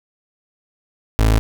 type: tone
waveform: 30% pulse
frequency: 54.2 Hz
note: A1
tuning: 25 cents flat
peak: -9 dBFS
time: 1.19-1.39 s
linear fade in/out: 0 ms
effects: none